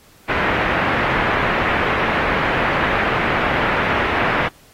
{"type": "low-pass noise", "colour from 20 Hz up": "white", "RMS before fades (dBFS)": -19, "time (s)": [0.28, 4.49], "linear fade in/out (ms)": 20, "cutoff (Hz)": 2100, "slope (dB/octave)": 24, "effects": ["pink hiss -50 dBFS RMS until 4.73 s", "AAC 48 kbps"]}